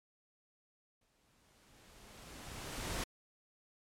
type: noise with exponential growth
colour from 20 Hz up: pink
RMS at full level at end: -37 dBFS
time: 1.01-3.04 s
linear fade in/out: 5 ms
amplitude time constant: 440 ms
effects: low-pass 11000 Hz 12 dB/octave + MP3 96 kbps